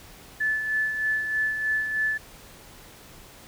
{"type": "tone with tremolo", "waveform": "sine", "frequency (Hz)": 1740, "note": "A6", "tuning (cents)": -20, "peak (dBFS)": -21, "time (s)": [0.4, 2.18], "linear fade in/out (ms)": 10, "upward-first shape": "sine", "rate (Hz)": 3.2, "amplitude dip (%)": 50, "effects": ["pink hiss -48 dBFS RMS until 3.47 s"]}